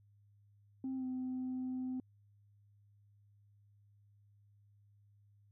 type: tone with pitch glide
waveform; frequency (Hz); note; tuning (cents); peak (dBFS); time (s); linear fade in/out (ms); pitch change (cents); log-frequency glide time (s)
sine; 263.1 to 256.2; C4 to C4; +10 to -36; -35; 0.84-2; 2; -46; 0.96-1.05
effects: tanh soft clip ceiling -34 dBFS + added 102 Hz sine -64 dBFS peak until 5.51 s